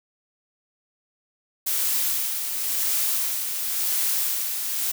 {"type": "noise with tremolo", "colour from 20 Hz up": "blue", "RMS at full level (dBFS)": -23, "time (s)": [1.66, 4.92], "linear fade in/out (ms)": 10, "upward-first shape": "sine", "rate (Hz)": 0.94, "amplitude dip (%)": 45, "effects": []}